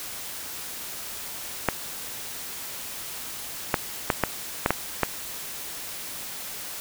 clicks, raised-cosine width 0.5 ms, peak -4 dBFS, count 7, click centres 1.687 / 3.742 / 4.102 / 4.237 / 4.661 / 4.706 / 5.033 s, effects white hiss -36 dBFS RMS until 6.8 s

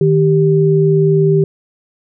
sine tone pair together, 155.57 / 392 Hz, D#3 / G4, 0 / 0 cents, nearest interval octave + major third, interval 1600 cents, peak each -11 dBFS, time 0.01-1.44 s, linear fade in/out 2 ms, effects none

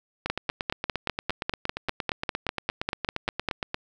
two click trains, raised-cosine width 0.3 ms, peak -12 / -9 dBFS, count 31 / 17, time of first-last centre 0.26-3.744 / 0.3-3.487 s, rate 8.61 / 5.02 Hz, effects none

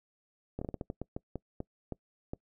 slowing click train, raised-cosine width 2 ms, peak -23 dBFS, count 13, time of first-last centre 0.59-2.334 s, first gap 25 ms, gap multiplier 1.29, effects noise-tail reverb RT60 0.1 s tail -24 dB re dry

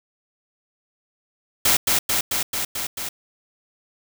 white noise with echo, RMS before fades -17 dBFS, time 1.65-1.77 s, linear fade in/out 5 ms, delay 220 ms, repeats 6, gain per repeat -2 dB, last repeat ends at 3.09 s, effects none

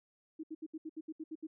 sine tone bursts, 316.2 Hz, D#4, 28 cents sharp, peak -39 dBFS, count 10, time 0.39-1.47 s, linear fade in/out 10 ms, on 45 ms, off 70 ms, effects none

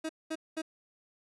30% pulse tone bursts, 317.7 Hz, D#4, 36 cents sharp, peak -30 dBFS, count 3, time 0.04-0.619 s, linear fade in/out 10 ms, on 53 ms, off 210 ms, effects resampled to 24000 Hz + 10-bit

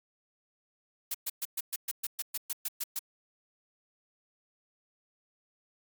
blue noise bursts, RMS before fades -33 dBFS, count 13, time 1.11-2.992 s, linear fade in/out 5 ms, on 34 ms, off 120 ms, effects Opus 48 kbps

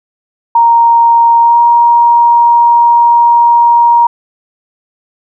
sine tone with pitch glide, 932.3 to 943.1 Hz, A#5 to A#5, 0 to +20 cents, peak -3 dBFS, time 0.55-4.07 s, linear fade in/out 5 ms, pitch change +20 cents, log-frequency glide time 1.41-1.59 s, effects none

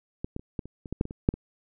clicks, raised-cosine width 3 ms, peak -18 / -19 / -30 / -17 / -28 / -26 / -18 / -10 / -22 / -24 / -6 / -22 dBFS, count 12, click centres 0.245 / 0.364 / 0.395 / 0.592 / 0.656 / 0.858 / 0.926 / 1.011 / 1.054 / 1.109 / 1.289 / 1.34 s, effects none

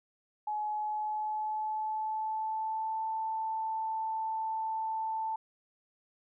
sine tone with pitch glide, 847 to 884 Hz, G#5 to A5, +34 to +8 cents, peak -31 dBFS, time 0.47-5.36 s, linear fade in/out 5 ms, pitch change +74 cents, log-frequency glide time 0.66-3.04 s, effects none

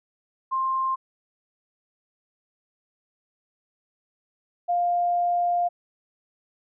sine tone pair in turn, 1055 / 701.7 Hz, C6 / F5, +14 / +8 cents, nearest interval perfect fifth, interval 706 cents, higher first, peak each -22 / -20 dBFS, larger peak second, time 0.51-0.96 / 4.68-5.69 s, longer second, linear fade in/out 20 ms, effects none

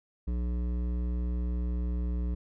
sine tone with hard clipping, 60.2 Hz, B1, 44 cents flat, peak -30 dBFS, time 0.27-2.35 s, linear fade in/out 10 ms, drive 12 dB, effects none

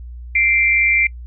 sine tone pair together, 2093 / 2349 Hz, C7 / D7, 0 / 0 cents, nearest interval major second, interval 200 cents, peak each -15 dBFS, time 0.35-1.07 s, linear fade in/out 5 ms, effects noise-tail reverb RT60 0.1 s tail -26 dB re dry + added 60 Hz sine -30 dBFS peak until 1.26 s

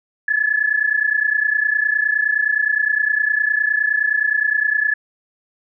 sine tone pair together, 1700.3 / 1730 Hz, G#6 / A6, +40 / -30 cents, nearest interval unison, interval 30 cents, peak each -18 dBFS, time 0.28-4.94 s, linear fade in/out 5 ms, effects none

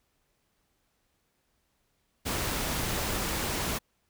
pink noise, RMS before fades -31 dBFS, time 2.25-3.79 s, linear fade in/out 20 ms, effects pink hiss -74 dBFS RMS until 4.09 s

